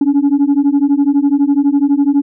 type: beating tone pair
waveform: sine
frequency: 277.2 / 289.2 Hz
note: C#4 / D4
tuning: 0 / -27 cents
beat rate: 12 Hz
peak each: -10 dBFS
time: 0.01-2.22 s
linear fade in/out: 5 ms
effects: tanh soft clip ceiling -6 dBFS